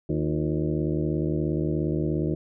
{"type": "harmonic tone with a mistuned harmonic", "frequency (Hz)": 77, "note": "D#2", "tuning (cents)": -17, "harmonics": [1, 2, 3, 4, 5, 6, 7, 8], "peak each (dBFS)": [-33, -27, -34, -29, -30, -37, -38, -41], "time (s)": [0.09, 2.35], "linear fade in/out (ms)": 5, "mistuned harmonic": 5, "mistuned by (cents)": -120, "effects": []}